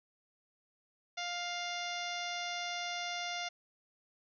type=harmonic tone; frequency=702 Hz; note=F5; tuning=9 cents sharp; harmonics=1 / 2 / 3 / 4 / 5 / 6 / 7 / 8 / 9; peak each=-41 / -45 / -42 / -46 / -44 / -50 / -49 / -48 / -53 dBFS; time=1.17-3.49 s; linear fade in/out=10 ms; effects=none